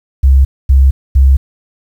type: tone bursts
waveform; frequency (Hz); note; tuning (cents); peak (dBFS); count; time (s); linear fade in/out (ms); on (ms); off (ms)
sine; 67.1; C2; +44; -3; 3; 0.23-1.37; 10; 220; 240
effects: 7-bit